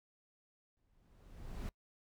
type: noise with exponential growth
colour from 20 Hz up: brown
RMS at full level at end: -39 dBFS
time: 0.77-1.69 s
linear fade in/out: 0 ms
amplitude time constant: 200 ms
effects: noise-tail reverb RT60 0.1 s tail -24 dB re dry